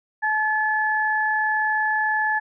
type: tone pair together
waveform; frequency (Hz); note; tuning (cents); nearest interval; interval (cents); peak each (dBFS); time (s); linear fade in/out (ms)
sine; 861.5 / 1723; A5 / A6; -37 / -37; octave; 1200; -23 / -21; 0.22-2.4; 20
effects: none